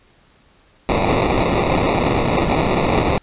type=noise with sample-and-hold; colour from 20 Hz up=blue; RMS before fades=-17 dBFS; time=0.89-3.18 s; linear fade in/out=0 ms; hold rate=1575 Hz; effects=pink hiss -54 dBFS RMS until 3.22 s + resampled to 8000 Hz